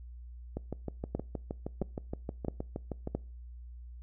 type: two click trains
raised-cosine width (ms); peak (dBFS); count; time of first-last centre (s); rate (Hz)
2; -22 / -18; 17 / 4; 0.57-3.074 / 1.15-3.15; 6.39 / 1.5
effects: noise-tail reverb RT60 0.4 s tail -24 dB re dry + added 60 Hz sine -44 dBFS peak until 4.02 s